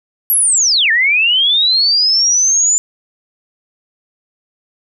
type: linear two-way sweep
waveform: sine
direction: down then up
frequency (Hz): 11840 to 1748 to 7130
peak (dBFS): -9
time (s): 0.3-2.78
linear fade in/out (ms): 0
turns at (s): 0.91
effects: none